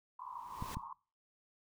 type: noise with exponential growth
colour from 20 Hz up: pink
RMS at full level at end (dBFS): -44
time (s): 0.19-0.75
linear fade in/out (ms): 5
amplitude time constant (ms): 120
type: band-pass noise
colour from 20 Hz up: white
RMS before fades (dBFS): -47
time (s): 0.19-0.93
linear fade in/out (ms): 5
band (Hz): 910 to 1100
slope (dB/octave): 96
type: clicks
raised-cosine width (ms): 5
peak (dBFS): -27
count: 2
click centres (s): 0.624 / 0.77
effects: noise-tail reverb RT60 0.4 s tail -24 dB re dry